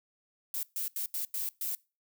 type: noise bursts at uneven times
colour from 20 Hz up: violet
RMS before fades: -34 dBFS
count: 6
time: 0.54-0.63 / 0.76-0.88 / 0.96-1.06 / 1.14-1.25 / 1.34-1.49 / 1.61-1.75 s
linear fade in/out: 2 ms
effects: noise-tail reverb RT60 0.3 s tail -23 dB re dry